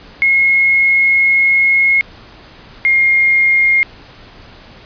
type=tone pair in turn; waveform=sine; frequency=2163 / 2131 Hz; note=C#7 / C7; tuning=-43 / +31 cents; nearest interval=unison; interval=26 cents; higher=first; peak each=-8 dBFS; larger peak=neither; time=0.22-2.01 / 2.85-3.83 s; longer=first; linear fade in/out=0 ms; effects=pink hiss -39 dBFS RMS until 4.85 s + resampled to 11025 Hz